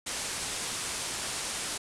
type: low-pass noise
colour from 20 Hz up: white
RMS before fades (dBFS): -35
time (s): 0.06-1.78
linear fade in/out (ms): 10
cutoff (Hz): 10000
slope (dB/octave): 48
effects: none